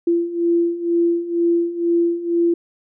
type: beating tone pair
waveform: sine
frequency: 339.7 / 341.8 Hz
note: F4 / F4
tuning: -48 / -37 cents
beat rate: 2.1 Hz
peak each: -21 / -17 dBFS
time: 0.07-2.54 s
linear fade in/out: 5 ms
effects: none